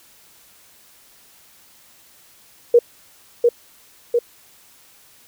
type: tone with echo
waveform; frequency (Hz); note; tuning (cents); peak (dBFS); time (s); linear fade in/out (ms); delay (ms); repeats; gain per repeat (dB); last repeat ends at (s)
sine; 476.1; A#4; +37; -7; 2.74-2.79; 5; 700; 2; -3; 4.19
effects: white hiss -51 dBFS RMS until 5.27 s